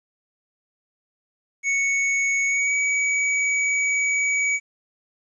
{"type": "tone with pitch glide", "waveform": "square", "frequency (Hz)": [2217, 2271], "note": ["C#7", "C#7"], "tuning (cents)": [0, 41], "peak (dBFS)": -20, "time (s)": [1.63, 4.6], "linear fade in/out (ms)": 50, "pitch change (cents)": 41, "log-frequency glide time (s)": [2.47, 2.73], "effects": ["resampled to 22050 Hz", "10-bit"]}